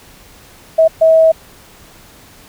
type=tone bursts at uneven times; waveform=sine; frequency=645 Hz; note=E5; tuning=38 cents flat; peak=-5 dBFS; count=2; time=0.78-0.88 / 1.01-1.32 s; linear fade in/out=10 ms; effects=pink hiss -42 dBFS RMS until 2.48 s